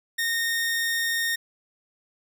sawtooth tone, 1843 Hz, A#6, 20 cents flat, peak -20 dBFS, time 0.18-1.36 s, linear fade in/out 10 ms, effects none

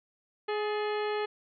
harmonic tone with a mistuned harmonic, 420 Hz, G#4, 19 cents sharp, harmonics 1 / 2 / 3 / 4 / 5 / 6 / 7 / 8 / 10, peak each -30 / -36 / -40 / -42 / -44 / -46 / -47 / -48 / -50 dBFS, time 0.48-1.26 s, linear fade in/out 10 ms, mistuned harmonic 4, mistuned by +60 cents, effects none

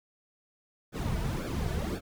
brown noise with flanger, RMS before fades -32 dBFS, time 0.92-2.01 s, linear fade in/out 50 ms, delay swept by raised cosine 0.99 to 3.79 ms, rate 1.9 Hz, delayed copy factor -0.85, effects none

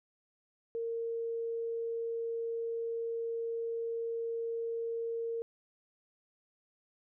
sine tone, 460.5 Hz, A#4, 21 cents flat, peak -33 dBFS, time 0.75-5.42 s, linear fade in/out 0 ms, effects none

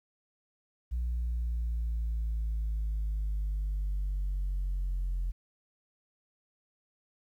sine linear sweep, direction down, 60.4 to 43.61 Hz, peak -27 dBFS, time 0.91-5.32 s, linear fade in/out 20 ms, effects tanh soft clip ceiling -27 dBFS + 11-bit

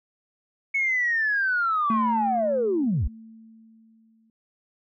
sine linear sweep, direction down, 2217 to 43.87 Hz, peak -20 dBFS, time 0.74-3.08 s, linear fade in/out 10 ms
sine tone with exponential decay, 223.4 Hz, A3, 27 cents sharp, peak -20 dBFS, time 1.9-4.3 s, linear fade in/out 2 ms, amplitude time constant 520 ms
effects tanh soft clip ceiling -15 dBFS

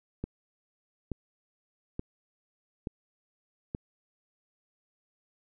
click train, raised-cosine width 3 ms, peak -20 dBFS, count 5, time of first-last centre 0.24-3.749 s, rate 1.14 Hz, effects none

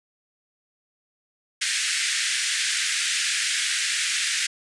pink band-pass noise, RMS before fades -25 dBFS, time 1.61-4.47 s, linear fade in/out 10 ms, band 1600 to 9700 Hz, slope 48 dB/octave, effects resampled to 24000 Hz

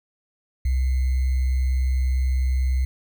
sine tone with sample-and-hold, 64.5 Hz, C2, 24 cents flat, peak -18 dBFS, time 0.65-2.85 s, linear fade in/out 5 ms, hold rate 2100 Hz, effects none

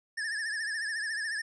square tone with vibrato, 1745 Hz, A6, 15 cents flat, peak -32 dBFS, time 0.17-1.42 s, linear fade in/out 10 ms, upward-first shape triangle, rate 14 Hz, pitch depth 110 cents each way, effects resampled to 22050 Hz

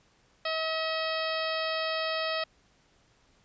harmonic tone, 640 Hz, D#5, 49 cents sharp, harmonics 1 / 2 / 3 / 4 / 5 / 6 / 7 / 8, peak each -32 / -35 / -37 / -38 / -39 / -40 / -40 / -41 dBFS, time 0.45-2.44 s, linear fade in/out 5 ms, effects pink hiss -65 dBFS RMS until 3.44 s + resampled to 16000 Hz

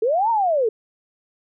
sine linear two-way sweep, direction up then down, 416 to 944 to 416 Hz, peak -16 dBFS, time 0.02-0.69 s, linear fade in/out 5 ms, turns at 0.3 s, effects none

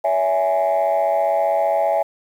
sine chord, C# minor, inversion none, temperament equal with one note detuned, 564.1 / 659.3 / 830.6 Hz, C#5 / E5 / G#5, +30 / 0 / 0 cents, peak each -20 / -17 / -19 dBFS, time 0.04-2.03 s, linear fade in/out 10 ms, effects tanh soft clip ceiling -11 dBFS + 8-bit

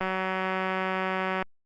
click train, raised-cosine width 0.5 ms, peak -14 dBFS, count 267, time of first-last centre 0.01-1.425 s, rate 188 Hz, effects Opus 32 kbps

